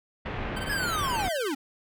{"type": "low-pass noise", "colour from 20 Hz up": "pink", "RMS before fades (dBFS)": -33, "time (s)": [0.25, 1.29], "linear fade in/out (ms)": 10, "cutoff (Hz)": 2700, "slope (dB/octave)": 24}
{"type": "tone with tremolo", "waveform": "25% pulse", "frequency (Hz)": 1549, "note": "G6", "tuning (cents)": -21, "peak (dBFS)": -28, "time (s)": [0.56, 1.52], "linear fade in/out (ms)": 10, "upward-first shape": "triangle", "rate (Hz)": 19, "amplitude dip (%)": 100}
{"type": "linear sweep", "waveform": "square", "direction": "down", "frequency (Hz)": [1714, 254.4], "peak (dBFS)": -28, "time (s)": [0.69, 1.55], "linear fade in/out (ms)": 10}
{"effects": []}